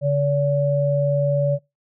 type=tone pair together; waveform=sine; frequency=142.38 / 572 Hz; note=C#3 / D5; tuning=+47 / -46 cents; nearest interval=2 octaves; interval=2407 cents; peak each=-19 dBFS; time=0.01-1.59 s; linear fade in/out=50 ms; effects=noise-tail reverb RT60 0.2 s tail -22 dB re dry